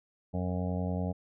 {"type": "harmonic tone", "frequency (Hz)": 90.5, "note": "F#2", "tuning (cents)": -38, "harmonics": [1, 2, 3, 5, 6, 7, 8, 9], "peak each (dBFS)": [-33, -33, -40, -42, -43, -42, -46, -47], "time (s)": [0.33, 1.13], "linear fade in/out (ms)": 20, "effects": []}